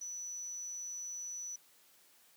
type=tone; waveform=sine; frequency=5940 Hz; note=F#8; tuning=6 cents sharp; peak=-40 dBFS; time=0.01-1.56 s; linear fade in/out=5 ms; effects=white hiss -65 dBFS RMS until 2.36 s + high-pass 150 Hz 12 dB/octave